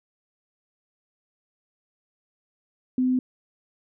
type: tone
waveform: sine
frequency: 254.8 Hz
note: C4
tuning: 46 cents flat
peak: -19 dBFS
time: 2.98-3.19 s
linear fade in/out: 2 ms
effects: none